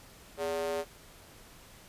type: tone with high-pass filter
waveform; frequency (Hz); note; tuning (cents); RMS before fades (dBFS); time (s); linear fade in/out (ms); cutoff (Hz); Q
square; 82.41; E2; 0; -33; 0.37-0.85; 50; 490; 7.9
effects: pink hiss -54 dBFS RMS until 1.88 s + resampled to 32000 Hz